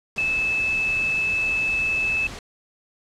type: tone in noise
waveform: sine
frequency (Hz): 2614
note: E7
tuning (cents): -15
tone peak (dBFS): -20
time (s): 0.18-2.27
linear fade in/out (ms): 2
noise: pink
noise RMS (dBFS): -36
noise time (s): 0.16-2.39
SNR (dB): +13
effects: low-pass 7000 Hz 12 dB/octave